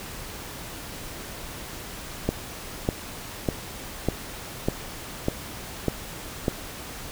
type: click train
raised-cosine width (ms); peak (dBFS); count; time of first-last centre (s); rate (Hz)
2; -8; 8; 2.29-6.482; 1.67
effects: pink hiss -38 dBFS RMS until 7.11 s